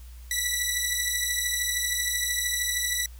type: beating tone pair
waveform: 10% pulse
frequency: 1955 / 1968 Hz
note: B6 / B6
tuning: -18 / -7 cents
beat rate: 13 Hz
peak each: -19 dBFS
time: 0.31-3.06 s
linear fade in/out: 2 ms
effects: added 60 Hz sine -41 dBFS peak until 3.19 s + white hiss -56 dBFS RMS until 3.19 s